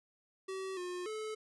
square tone with pitch steps, 381.5 / 358.6 / 433.1 Hz, G4 / F4 / A4, -47 / +46 / -27 cents, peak -39 dBFS, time 0.48-1.35 s, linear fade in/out 10 ms, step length 290 ms, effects resampled to 24000 Hz

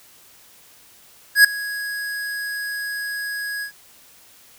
square tone with ADSR envelope, 1661.2 Hz, G#6, in tune, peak -6 dBFS, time 1.35-3.72 s, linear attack 95 ms, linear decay 3 ms, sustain -20 dB, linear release 97 ms, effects white hiss -50 dBFS RMS until 4.58 s

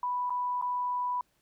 sine tone with dropouts, 987.8 Hz, B5, in tune, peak -28 dBFS, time 0.03-1.21 s, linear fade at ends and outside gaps 2 ms, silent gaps 0.297-0.304 / 0.614-0.623 s, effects pink hiss -72 dBFS RMS until 1.41 s

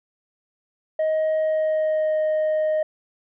sine tone with pitch glide, 628 to 620.4 Hz, D#5 to D#5, +16 to -5 cents, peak -16 dBFS, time 0.99-2.83 s, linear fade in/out 5 ms, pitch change -21 cents, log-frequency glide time 1.38-2.2 s, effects tanh soft clip ceiling -18 dBFS

